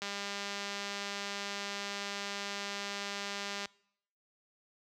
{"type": "click train", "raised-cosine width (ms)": 0.2, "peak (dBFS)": -21, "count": 732, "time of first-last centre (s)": [0.02, 3.657], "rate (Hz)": 201, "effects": ["noise-tail reverb RT60 0.7 s tail -24 dB re dry", "high-pass 60 Hz 12 dB/octave"]}